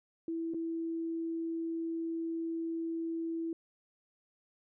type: tone with dropouts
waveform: sine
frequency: 329.6 Hz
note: E4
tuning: in tune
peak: -33 dBFS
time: 0.28-3.53 s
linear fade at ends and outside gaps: 2 ms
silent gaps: 0.537-0.544 s
effects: none